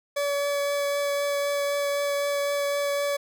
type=tone with vibrato; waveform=40% pulse; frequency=570 Hz; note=C#5; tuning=48 cents sharp; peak=-23 dBFS; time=0.16-3.17 s; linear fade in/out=10 ms; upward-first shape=triangle; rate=3.9 Hz; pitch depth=10 cents each way; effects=none